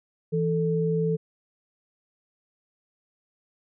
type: tone pair together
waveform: sine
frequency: 164.2 / 440.9 Hz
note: E3 / A4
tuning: -6 / +4 cents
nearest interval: octave + perfect fourth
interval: 1710 cents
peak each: -24 / -25 dBFS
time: 0.32-1.17 s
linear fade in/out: 20 ms
effects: none